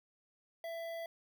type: tone with notch filter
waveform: square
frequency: 666 Hz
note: E5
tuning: 18 cents sharp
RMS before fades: -42 dBFS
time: 0.64-1.06 s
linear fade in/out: 2 ms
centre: 7500 Hz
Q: 0.62
effects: none